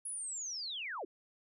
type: linear sweep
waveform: sine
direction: down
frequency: 10548 to 293.7 Hz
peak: -38 dBFS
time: 0.05-1.05 s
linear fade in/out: 5 ms
effects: none